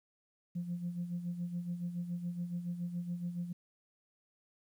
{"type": "tone with tremolo", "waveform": "sine", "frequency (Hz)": 174.61, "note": "F3", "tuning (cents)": 0, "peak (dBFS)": -32, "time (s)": [0.55, 3.53], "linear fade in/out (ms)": 10, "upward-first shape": "sine", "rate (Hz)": 7.1, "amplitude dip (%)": 65, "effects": ["tanh soft clip ceiling -30 dBFS", "11-bit"]}